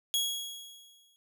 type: tone with exponential decay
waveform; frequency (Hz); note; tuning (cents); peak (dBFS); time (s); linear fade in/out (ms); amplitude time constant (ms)
sawtooth; 3322; G#7; 0; -22; 0.14-1.16; 0; 220
effects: none